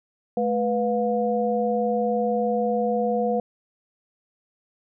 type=tone cluster; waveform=sine; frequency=215.3 / 491.6 / 711 Hz; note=A3 / B4 / F5; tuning=-37 / -8 / +31 cents; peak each=-26 / -23 / -26 dBFS; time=0.37-3.4 s; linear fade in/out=2 ms; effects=none